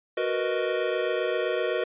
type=chord; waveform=square; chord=B major seventh; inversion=second; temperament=equal; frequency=370 / 466.2 / 493.9 / 622.3 Hz; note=F#4 / A#4 / B4 / D#5; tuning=0 / 0 / 0 / 0 cents; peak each=-31 dBFS; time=0.17-1.84 s; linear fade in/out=5 ms; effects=resampled to 8000 Hz